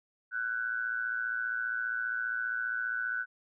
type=tone with amplitude modulation; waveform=sine; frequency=1497 Hz; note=F#6; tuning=20 cents sharp; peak=-27 dBFS; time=0.31-3.26 s; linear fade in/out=50 ms; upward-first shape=sine; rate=115 Hz; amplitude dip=75%; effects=none